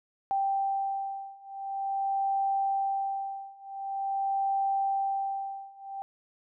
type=beating tone pair; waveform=sine; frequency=784 / 784.46 Hz; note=G5 / G5; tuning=0 / +1 cents; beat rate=0.46 Hz; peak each=-31 / -30 dBFS; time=0.31-6.02 s; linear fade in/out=0 ms; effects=none